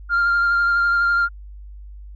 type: tone with vibrato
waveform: sine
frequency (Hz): 1396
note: F6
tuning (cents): -1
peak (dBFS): -13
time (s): 0.09-1.29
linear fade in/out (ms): 50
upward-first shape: sine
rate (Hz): 12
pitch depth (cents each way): 15
effects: tanh soft clip ceiling -13 dBFS + added 50 Hz sine -35 dBFS peak until 2.15 s